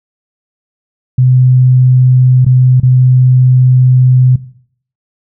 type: tone with dropouts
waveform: sine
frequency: 127.5 Hz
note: C3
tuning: 44 cents flat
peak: -4 dBFS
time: 1.18-4.36 s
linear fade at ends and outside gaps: 5 ms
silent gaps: 2.448-2.463 / 2.801-2.831 s
effects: noise-tail reverb RT60 0.6 s tail -17 dB re dry